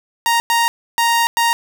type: tone bursts at uneven times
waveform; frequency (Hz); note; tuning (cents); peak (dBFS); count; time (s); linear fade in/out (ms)
sawtooth; 932.3; A#5; 0; -9; 4; 0.26-0.4 / 0.5-0.68 / 0.98-1.27 / 1.37-1.53; 0
effects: none